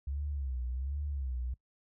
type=tone with vibrato; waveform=sine; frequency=67 Hz; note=C2; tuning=42 cents sharp; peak=-33 dBFS; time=0.07-1.54 s; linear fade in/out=5 ms; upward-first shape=sine; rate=1.3 Hz; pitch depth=150 cents each way; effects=noise-tail reverb RT60 0.1 s tail -20 dB re dry